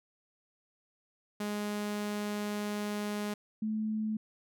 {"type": "tone pair in turn", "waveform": ["sawtooth", "sine"], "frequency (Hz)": [207.7, 216.6], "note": ["G#3", "A3"], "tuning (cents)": [0, -27], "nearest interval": "minor second", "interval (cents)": 73, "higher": "second", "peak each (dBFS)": [-29, -30], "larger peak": "first", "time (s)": [[1.4, 3.34], [3.62, 4.17]], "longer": "first", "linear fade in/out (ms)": 5, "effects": []}